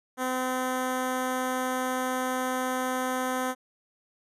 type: tone with notch filter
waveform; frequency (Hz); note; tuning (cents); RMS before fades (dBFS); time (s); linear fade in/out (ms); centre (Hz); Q
10% pulse; 256.1; C4; -37; -29; 0.17-3.55; 50; 4200; 1.7
effects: resampled to 32000 Hz